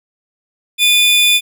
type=tone pair together; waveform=45% pulse; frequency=2454 / 3497 Hz; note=D#7 / A7; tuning=-25 / -11 cents; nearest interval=tritone; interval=614 cents; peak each=-12 / -11 dBFS; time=0.78-1.41 s; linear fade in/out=50 ms; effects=none